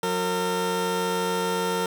20% pulse tone pair together, 181.3 / 456.8 Hz, F#3 / A#4, -35 / -35 cents, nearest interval octave + major third, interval 1600 cents, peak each -24 / -20 dBFS, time 0.03-1.86 s, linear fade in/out 2 ms, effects none

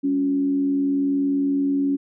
sine tone with frequency modulation, 278.8 Hz, C#4, 10 cents sharp, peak -18 dBFS, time 0.03-1.97 s, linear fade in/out 20 ms, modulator 79.1 Hz, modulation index 0.33, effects none

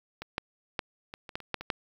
clicks, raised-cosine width 0.3 ms, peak -22 / -13 / -13 / -24 / -27 / -16 / -29 / -13 / -23 / -11 dBFS, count 10, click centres 0.22 / 0.381 / 0.792 / 1.139 / 1.292 / 1.355 / 1.403 / 1.543 / 1.61 / 1.702 s, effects 8-bit

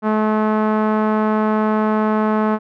sawtooth tone with low-pass filter, 215.3 Hz, A3, 37 cents flat, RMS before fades -17 dBFS, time 0.02-2.59 s, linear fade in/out 50 ms, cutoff 1200 Hz, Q 1.8, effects none

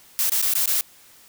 blue noise with dropouts, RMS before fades -21 dBFS, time 0.19-0.81 s, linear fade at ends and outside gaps 0 ms, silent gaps 0.296-0.319 / 0.416-0.426 / 0.537-0.553 / 0.658-0.676 s, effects white hiss -51 dBFS RMS until 1.28 s

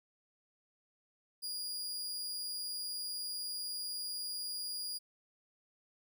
sawtooth tone, 4856 Hz, D#8, 43 cents flat, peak -35 dBFS, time 1.42-4.99 s, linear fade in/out 20 ms, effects none

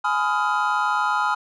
triangle chord, F half-diminished seventh, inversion first, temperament just, 838.1 / 1005.8 / 1257.2 / 1396.9 Hz, Ab5 / Cb6 / Eb6 / F6, +16 / +31 / +18 / 0 cents, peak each -23 dBFS, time 0.04-1.35 s, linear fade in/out 10 ms, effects resampled to 22050 Hz

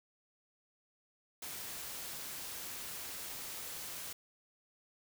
white noise, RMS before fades -44 dBFS, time 1.42-4.13 s, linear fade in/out 5 ms, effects none

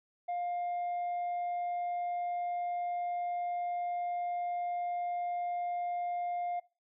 sine tone with tanh clipping, 705 Hz, F5, 16 cents sharp, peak -33 dBFS, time 0.28-6.6 s, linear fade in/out 10 ms, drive 2 dB, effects noise-tail reverb RT60 0.3 s tail -20 dB re dry

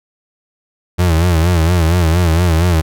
35% pulse tone with vibrato, 84.7 Hz, E2, 48 cents sharp, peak -8 dBFS, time 0.98-2.82 s, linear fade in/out 20 ms, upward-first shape sine, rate 4.3 Hz, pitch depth 110 cents each way, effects none

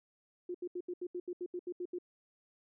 sine tone bursts, 356 Hz, F4, 33 cents sharp, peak -36 dBFS, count 12, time 0.49-1.986 s, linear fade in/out 5 ms, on 55 ms, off 76 ms, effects none

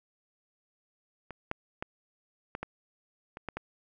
clicks, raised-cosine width 0.5 ms, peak -26 / -16 / -19 / -20 / -20 / -26 / -20 / -20 dBFS, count 8, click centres 1.307 / 1.514 / 1.825 / 2.551 / 2.63 / 3.371 / 3.487 / 3.57 s, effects none

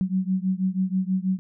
sine beating tone pair, 185 / 191.2 Hz, F#3 / G3, 0 / -43 cents, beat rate 6.2 Hz, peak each -24 / -25 dBFS, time 0.01-1.39 s, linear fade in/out 0 ms, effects none

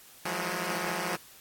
5% pulse tone cluster, 166.9 / 180.4 / 209 / 320.4 Hz, E3 / F#3 / G#3 / E4, +22 / -44 / +11 / -49 cents, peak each -25 / -22 / -26 / -31 dBFS, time 0.25-1.16 s, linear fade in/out 5 ms, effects white hiss -53 dBFS RMS until 1.4 s + AAC 64 kbps

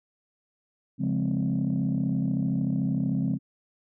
sine chord, Db major seventh, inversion none, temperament equal, 138.59 / 174.61 / 207.7 / 261.6 Hz, Db3 / F3 / Ab3 / C4, 0 / 0 / 0 / 0 cents, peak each -28 dBFS, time 0.98-3.39 s, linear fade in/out 50 ms, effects tanh soft clip ceiling -18 dBFS

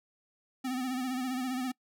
square tone with vibrato, 255.9 Hz, C4, 38 cents flat, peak -32 dBFS, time 0.64-1.72 s, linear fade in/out 10 ms, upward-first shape sine, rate 15 Hz, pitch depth 57 cents each way, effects noise-tail reverb RT60 0.1 s tail -24 dB re dry

